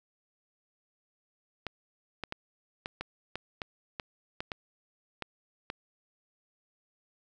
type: clicks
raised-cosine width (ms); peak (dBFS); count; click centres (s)
0.3; -19; 12; 1.667 / 2.237 / 2.324 / 2.859 / 3.01 / 3.356 / 3.618 / 3.998 / 4.405 / 4.518 / 5.223 / 5.701
effects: none